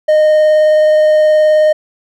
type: tone with vibrato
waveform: triangle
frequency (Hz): 615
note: D#5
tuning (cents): -20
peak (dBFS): -4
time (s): 0.08-1.73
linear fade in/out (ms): 10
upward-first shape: triangle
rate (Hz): 19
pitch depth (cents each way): 10
effects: none